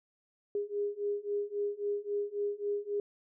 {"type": "beating tone pair", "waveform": "sine", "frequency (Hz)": [407.4, 411.1], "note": ["G#4", "G#4"], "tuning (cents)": [-33, -18], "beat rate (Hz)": 3.7, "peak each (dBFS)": [-35, -34], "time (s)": [0.55, 3], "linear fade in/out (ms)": 2, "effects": []}